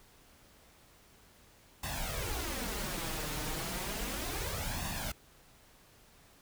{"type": "noise with flanger", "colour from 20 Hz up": "pink", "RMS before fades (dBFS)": -37, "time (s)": [1.83, 5.12], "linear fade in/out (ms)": 5, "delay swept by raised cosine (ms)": [1.1, 6.6], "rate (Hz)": 0.33, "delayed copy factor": 0.7, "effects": ["pink hiss -61 dBFS RMS until 6.41 s"]}